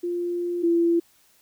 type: tone pair in turn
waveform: sine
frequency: 349.2 / 338.9 Hz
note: F4 / E4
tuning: 0 / +48 cents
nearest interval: minor second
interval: 52 cents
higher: first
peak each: -24 / -17 dBFS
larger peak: second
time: 0.03-0.63 / 0.63-1 s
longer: first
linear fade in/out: 10 ms
effects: white hiss -60 dBFS RMS until 1.41 s